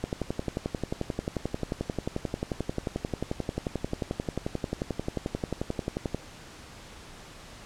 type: click train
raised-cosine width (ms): 2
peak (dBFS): -15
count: 70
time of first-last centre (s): 0.04-6.146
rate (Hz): 11.3
effects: pink hiss -47 dBFS RMS until 7.65 s + low-pass 8000 Hz 12 dB/octave